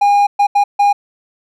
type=tone bursts at uneven times; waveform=triangle; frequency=813 Hz; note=G#5; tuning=37 cents flat; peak=-6 dBFS; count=4; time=0.01-0.27 / 0.39-0.47 / 0.55-0.64 / 0.79-0.93 s; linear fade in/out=10 ms; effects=none